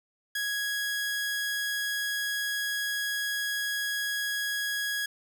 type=tone; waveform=sawtooth; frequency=1661.2 Hz; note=G#6; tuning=in tune; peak=-25 dBFS; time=0.35-5.06 s; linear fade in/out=5 ms; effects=11-bit